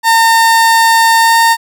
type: tone with pitch glide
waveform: 30% pulse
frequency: 910 to 915.8 Hz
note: A#5 to A#5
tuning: -42 to -31 cents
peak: -3 dBFS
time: 0.03-1.57 s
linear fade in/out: 50 ms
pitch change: +11 cents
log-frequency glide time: 1.19-1.37 s
effects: none